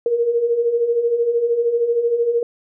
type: beating tone pair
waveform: sine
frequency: 460 / 473 Hz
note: A#4 / A#4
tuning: -23 / +25 cents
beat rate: 13 Hz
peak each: -23 / -16 dBFS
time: 0.06-2.43 s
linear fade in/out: 2 ms
effects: none